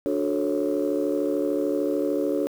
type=chord; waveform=sine; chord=D major seventh; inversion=none; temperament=just; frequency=293.7 / 367.1 / 440.5 / 550.6 Hz; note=D4 / F#4 / A4 / C#5; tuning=0 / -14 / +2 / -12 cents; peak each=-25 / -27 / -27 / -27 dBFS; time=0.06-2.47 s; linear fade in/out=0 ms; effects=tanh soft clip ceiling -15 dBFS + 8-bit